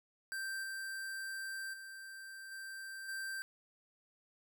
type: tone with level steps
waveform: square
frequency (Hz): 1568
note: G6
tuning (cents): 0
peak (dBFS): -39 / -41 / -48 / -45 / -40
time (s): 0.32-3.42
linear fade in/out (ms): 0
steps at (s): 0.63 / 1.73 / 2.51 / 3.08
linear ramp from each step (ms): 10
effects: none